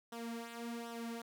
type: tone with flanger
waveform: sawtooth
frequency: 233.1 Hz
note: A#3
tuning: in tune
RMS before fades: -44 dBFS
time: 0.12-1.22 s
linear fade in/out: 5 ms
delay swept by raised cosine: 0.43 to 4.13 ms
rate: 1.3 Hz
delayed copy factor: -0.7
effects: none

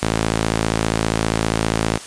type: tone with high-pass filter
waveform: sawtooth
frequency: 55 Hz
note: A1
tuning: in tune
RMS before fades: -20 dBFS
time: 0.02-1.98 s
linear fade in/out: 10 ms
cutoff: 130 Hz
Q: 0.51
effects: white hiss -35 dBFS RMS until 2.06 s + resampled to 22050 Hz

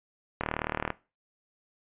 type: click train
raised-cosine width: 0.5 ms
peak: -13 dBFS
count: 20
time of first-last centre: 0.41-0.904 s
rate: 38.5 Hz
effects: noise-tail reverb RT60 0.3 s tail -19 dB re dry + resampled to 8000 Hz

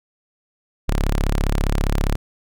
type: tone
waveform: sawtooth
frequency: 34.93 Hz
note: C#1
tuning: 14 cents sharp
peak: -13 dBFS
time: 0.88-2.16 s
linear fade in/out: 10 ms
effects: none

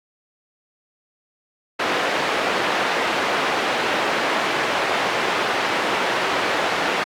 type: band-pass noise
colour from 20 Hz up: pink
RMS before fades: -22 dBFS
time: 1.79-7.04 s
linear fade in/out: 10 ms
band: 450 to 2700 Hz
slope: 12 dB/octave
effects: AAC 64 kbps

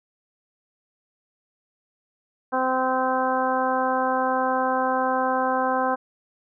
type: harmonic tone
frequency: 258.6 Hz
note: C4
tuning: 20 cents flat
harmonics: 1 / 2 / 3 / 4 / 5 / 6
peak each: -29 / -26 / -25 / -26 / -31 / -31 dBFS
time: 2.52-5.96 s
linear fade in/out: 20 ms
effects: none

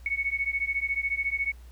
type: beating tone pair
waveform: sine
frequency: 2210 / 2224 Hz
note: C#7 / C#7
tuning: -6 / +5 cents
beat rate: 14 Hz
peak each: -29 dBFS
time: 0.06-1.52 s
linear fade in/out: 2 ms
effects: added 60 Hz sine -44 dBFS peak until 1.71 s + pink hiss -60 dBFS RMS until 1.71 s

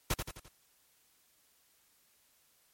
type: noise with echo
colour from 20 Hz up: pink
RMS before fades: -30 dBFS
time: 0.1-0.14 s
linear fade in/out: 5 ms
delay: 86 ms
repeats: 4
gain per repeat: -6 dB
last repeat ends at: 0.484 s
effects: white hiss -69 dBFS RMS until 2.73 s + MP3 64 kbps

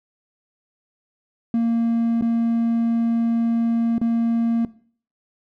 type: tone with dropouts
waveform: triangle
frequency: 231.1 Hz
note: A#3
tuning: 15 cents flat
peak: -14 dBFS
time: 1.54-4.65 s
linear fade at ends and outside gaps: 2 ms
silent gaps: 2.212-2.222 / 3.982-4.014 s
effects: noise-tail reverb RT60 0.5 s tail -20 dB re dry + tanh soft clip ceiling -10 dBFS

